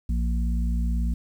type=harmonic tone; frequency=58.27 Hz; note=A#1; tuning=in tune; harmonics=1 / 3 / 4; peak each=-22 / -32 / -34 dBFS; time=0.09-1.14 s; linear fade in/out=5 ms; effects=9-bit